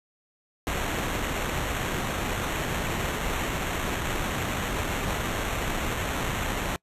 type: noise with sample-and-hold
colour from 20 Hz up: pink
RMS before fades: -29 dBFS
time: 0.67-6.76 s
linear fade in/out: 0 ms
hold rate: 4900 Hz
effects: noise-tail reverb RT60 0.1 s tail -25 dB re dry + resampled to 32000 Hz